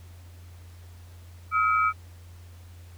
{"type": "tone cluster", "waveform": "sine", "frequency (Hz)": [1276, 1388, 2309], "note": ["D#6", "F6", "D7"], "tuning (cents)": [43, -11, -30], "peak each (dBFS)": [-21, -28, -29], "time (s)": [1.51, 1.93], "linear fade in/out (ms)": 50, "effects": ["added 87 Hz sine -44 dBFS peak until 2.97 s", "pink hiss -57 dBFS RMS until 2.97 s"]}